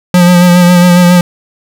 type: tone with vibrato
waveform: square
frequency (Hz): 177.2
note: F3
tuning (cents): +25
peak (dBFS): -3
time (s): 0.14-1.21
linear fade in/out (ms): 2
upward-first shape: sine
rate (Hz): 7.3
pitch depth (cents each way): 28
effects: none